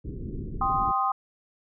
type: low-pass noise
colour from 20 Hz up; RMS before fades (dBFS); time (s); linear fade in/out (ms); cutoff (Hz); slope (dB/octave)
pink; -34; 0.04-0.92; 10; 390; 48
type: chord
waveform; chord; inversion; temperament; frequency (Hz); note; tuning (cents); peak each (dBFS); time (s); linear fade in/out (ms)
sine; C minor; second; equal; 784 / 1046.5 / 1244.5; G5 / C6 / Eb6; 0 / 0 / 0; -27 / -27 / -26; 0.61-1.12; 5
effects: none